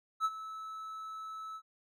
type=tone with ADSR envelope; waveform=triangle; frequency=1304 Hz; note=E6; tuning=19 cents flat; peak=-24 dBFS; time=0.2-1.62 s; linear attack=48 ms; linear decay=45 ms; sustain=-15 dB; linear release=65 ms; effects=none